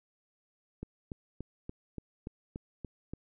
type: click train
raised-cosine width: 3 ms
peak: -26 dBFS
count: 9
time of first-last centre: 0.83-3.135 s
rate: 3.47 Hz
effects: none